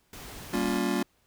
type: noise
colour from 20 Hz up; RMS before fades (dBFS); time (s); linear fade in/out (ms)
pink; -43; 0.13-0.78; 2
type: chord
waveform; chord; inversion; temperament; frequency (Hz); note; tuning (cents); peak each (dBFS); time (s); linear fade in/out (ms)
square; G half-diminished seventh; none; just; 196 / 235.2 / 282.2 / 352.8; G3 / Bb3 / Db4 / F4; 0 / +16 / +31 / +18; -32; 0.53-1.03; 5
effects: pink hiss -68 dBFS RMS until 1.26 s